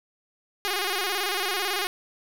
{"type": "tone with vibrato", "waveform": "5% pulse", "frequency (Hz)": 385.6, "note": "G4", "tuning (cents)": -28, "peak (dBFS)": -14, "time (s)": [0.65, 1.87], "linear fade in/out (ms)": 0, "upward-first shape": "square", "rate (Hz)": 18, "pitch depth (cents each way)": 100, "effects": ["7-bit"]}